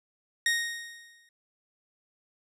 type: tone with exponential decay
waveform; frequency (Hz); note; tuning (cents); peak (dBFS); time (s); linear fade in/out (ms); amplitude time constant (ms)
sawtooth; 1864.7; A#6; 0; -18; 0.46-1.29; 2; 180
effects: low-pass 11000 Hz 12 dB/octave